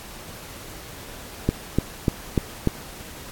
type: click train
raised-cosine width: 3 ms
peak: -5 dBFS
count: 5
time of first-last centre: 1.49-2.673 s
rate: 3.38 Hz
effects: pink hiss -40 dBFS RMS until 3.31 s + AAC 64 kbps